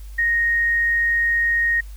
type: tone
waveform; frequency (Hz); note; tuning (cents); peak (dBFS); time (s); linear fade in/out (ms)
sine; 1864.7; A#6; 0; -16; 0.18-1.81; 10
effects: added 50 Hz sine -33 dBFS peak until 1.96 s + white hiss -52 dBFS RMS until 1.96 s